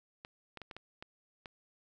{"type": "clicks", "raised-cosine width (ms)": 0.3, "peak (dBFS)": -29, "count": 7, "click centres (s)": [0.249, 0.573, 0.617, 0.712, 0.766, 1.025, 1.458], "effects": []}